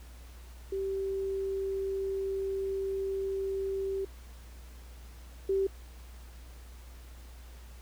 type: tone pair in turn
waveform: sine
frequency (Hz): 388.3 / 388.3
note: G4 / G4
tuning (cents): -16 / -16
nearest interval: unison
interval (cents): 0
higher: neither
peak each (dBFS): -30 / -25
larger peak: second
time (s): 0.72-4.05 / 5.49-5.67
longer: first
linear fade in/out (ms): 5
effects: added 60 Hz sine -46 dBFS peak until 7.81 s + pink hiss -57 dBFS RMS until 7.81 s